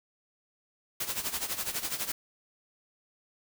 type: noise with tremolo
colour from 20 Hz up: white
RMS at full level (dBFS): -31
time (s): 1-2.12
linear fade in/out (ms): 5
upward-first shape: sine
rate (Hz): 12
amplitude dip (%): 75
effects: none